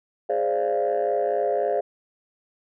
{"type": "chord", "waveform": "sine", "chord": "D half-diminished seventh", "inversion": "second", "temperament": "equal with one note detuned", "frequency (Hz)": [415.3, 523.3, 587.3, 692.4], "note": ["Ab4", "C5", "D5", "F5"], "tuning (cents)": [0, 0, 0, -15], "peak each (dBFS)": -25, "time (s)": [0.29, 1.81], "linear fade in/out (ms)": 10, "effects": ["tanh soft clip ceiling -15 dBFS"]}